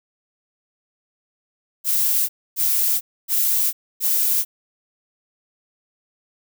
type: noise bursts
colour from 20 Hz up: violet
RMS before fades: -19 dBFS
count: 4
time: 1.84-4.45 s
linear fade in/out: 50 ms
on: 450 ms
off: 270 ms
effects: none